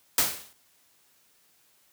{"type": "noise with exponential decay", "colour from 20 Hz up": "white", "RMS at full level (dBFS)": -19, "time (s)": [0.18, 0.53], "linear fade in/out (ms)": 2, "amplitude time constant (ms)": 75, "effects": ["white hiss -64 dBFS RMS until 1.92 s", "high-pass 60 Hz 12 dB/octave"]}